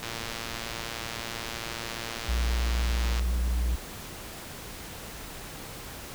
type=click train; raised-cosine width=0.2 ms; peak=-17 dBFS; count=365; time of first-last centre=0.03-3.195 s; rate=115 Hz
type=tone; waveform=triangle; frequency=59.9 Hz; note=A#1; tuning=48 cents sharp; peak=-22 dBFS; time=2.28-3.76 s; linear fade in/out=10 ms
effects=pink hiss -41 dBFS RMS until 6.14 s